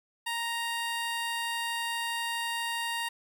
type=tone; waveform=15% pulse; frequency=932.3 Hz; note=A#5; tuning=in tune; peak=-24 dBFS; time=0.26-3.09 s; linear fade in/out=10 ms; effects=11-bit